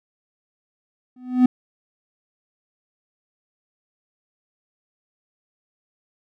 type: tone with exponential growth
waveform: triangle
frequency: 251.3 Hz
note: B3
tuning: 30 cents sharp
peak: -6 dBFS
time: 1.16-1.46 s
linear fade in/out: 5 ms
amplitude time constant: 65 ms
effects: none